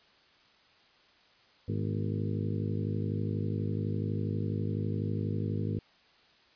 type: harmonic tone with a mistuned harmonic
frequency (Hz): 52.1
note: G#1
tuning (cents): +6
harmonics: 2 / 3 / 4 / 5 / 6 / 7 / 8 / 9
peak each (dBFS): -32 / -36 / -38 / -40 / -42 / -43 / -44 / -45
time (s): 1.68-5.79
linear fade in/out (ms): 5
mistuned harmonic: 5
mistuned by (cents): -75
effects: white hiss -62 dBFS RMS until 6.55 s + resampled to 11025 Hz